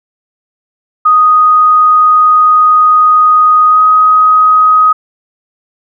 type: tone with pitch glide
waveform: sine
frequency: 1244.5 to 1257.5 Hz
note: D#6 to D#6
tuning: 0 to +18 cents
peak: -3 dBFS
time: 1.05-4.93 s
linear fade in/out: 10 ms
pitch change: +18 cents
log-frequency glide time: 3.69-3.8 s
effects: none